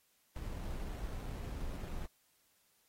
brown noise with sample-and-hold, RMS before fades -41 dBFS, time 0.36-2.06 s, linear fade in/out 2 ms, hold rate 4900 Hz, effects white hiss -73 dBFS RMS until 2.88 s + AAC 48 kbps

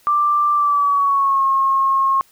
sine tone with pitch glide, 1179 to 1081.1 Hz, D6 to C#6, +6 to -44 cents, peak -13 dBFS, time 0.07-2.21 s, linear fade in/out 0 ms, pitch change -150 cents, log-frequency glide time 0.54-1.44 s, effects white hiss -54 dBFS RMS until 2.31 s

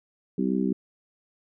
harmonic tone, 64.5 Hz, C2, 24 cents flat, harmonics 3 / 4 / 5 / 6, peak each -26 / -27 / -30 / -31 dBFS, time 0.38-0.73 s, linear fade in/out 5 ms, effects none

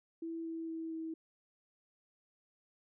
sine tone with pitch steps, 329.6 / 327.3 / 325.1 / 322.8 Hz, E4 / E4 / E4 / E4, 0 / -12 / -24 / -36 cents, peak -38 dBFS, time 0.22-1.14 s, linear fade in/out 5 ms, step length 230 ms, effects none

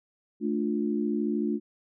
sine chord, D minor, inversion second, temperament just, 220.2 / 293.7 / 352.4 Hz, A3 / D4 / F4, +2 / 0 / +16 cents, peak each -28 / -30 / -31 dBFS, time 0.4-1.6 s, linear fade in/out 50 ms, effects none

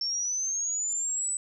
sine linear sweep, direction up, 5400 to 8030 Hz, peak -27 dBFS, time 0.01-1.37 s, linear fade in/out 2 ms, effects none

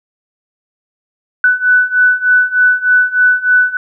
sine beating tone pair, 1491 / 1494.3 Hz, F#6 / F#6, +13 / +17 cents, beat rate 3.3 Hz, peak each -12 / -10 dBFS, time 1.44-3.77 s, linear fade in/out 2 ms, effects none

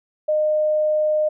sine tone, 612 Hz, D#5, 29 cents flat, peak -16 dBFS, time 0.28-1.29 s, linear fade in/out 10 ms, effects none

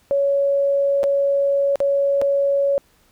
sine tone with dropouts, 559 Hz, C#5, 14 cents sharp, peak -15 dBFS, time 0.11-2.78 s, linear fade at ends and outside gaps 0 ms, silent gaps 1.032-1.039 / 1.757-1.803 / 2.215-2.22 s, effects pink hiss -58 dBFS RMS until 3.11 s

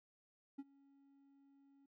triangle tone with ADSR envelope, 277.2 Hz, C#4, in tune, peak -40 dBFS, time 0.58-1.86 s, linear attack 13 ms, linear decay 38 ms, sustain -24 dB, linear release 5 ms, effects noise-tail reverb RT60 0.1 s tail -25 dB re dry

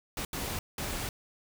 pink noise bursts at uneven times, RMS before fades -35 dBFS, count 3, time 0.17-0.25 / 0.33-0.59 / 0.78-1.09 s, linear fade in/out 2 ms, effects none

